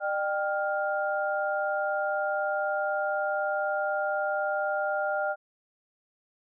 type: tone cluster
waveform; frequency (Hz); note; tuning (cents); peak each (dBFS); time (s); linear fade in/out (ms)
sine; 604 / 784 / 1405; D5 / G5 / F6; +48 / 0 / +10; -29 / -31 / -31; 0-5.36; 50
effects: none